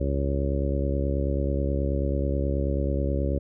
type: harmonic tone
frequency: 69.3 Hz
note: C#2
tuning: in tune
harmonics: 1 / 2 / 3 / 4 / 5 / 6 / 7 / 8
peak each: -25 / -31 / -35 / -33 / -34 / -36 / -38 / -33 dBFS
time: 0-3.39 s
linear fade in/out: 10 ms
effects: none